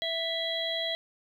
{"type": "harmonic tone", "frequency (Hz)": 659.3, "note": "E5", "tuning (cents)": 0, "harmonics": [1, 3, 5, 6], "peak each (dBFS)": [-34, -37, -32, -36], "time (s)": [0.02, 0.95], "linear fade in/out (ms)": 0, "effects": ["10-bit"]}